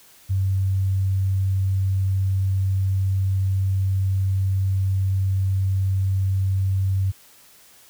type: tone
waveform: sine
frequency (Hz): 95.9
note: G2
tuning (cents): -37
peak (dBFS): -18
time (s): 0.29-7.12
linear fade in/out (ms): 20
effects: white hiss -51 dBFS RMS until 7.89 s